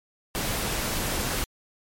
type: noise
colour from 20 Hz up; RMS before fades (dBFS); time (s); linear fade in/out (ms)
pink; -28; 0.35-1.44; 0
effects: MP3 64 kbps